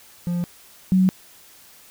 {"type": "tone pair in turn", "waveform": ["triangle", "sine"], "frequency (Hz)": [174.61, 186.87], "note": ["F3", "F#3"], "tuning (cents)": [0, 17], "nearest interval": "minor second", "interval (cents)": 117, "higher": "second", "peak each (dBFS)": [-19, -13], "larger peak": "second", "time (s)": [[0.27, 0.44], [0.92, 1.09]], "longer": "neither", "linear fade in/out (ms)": 0, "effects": ["white hiss -49 dBFS RMS until 1.9 s"]}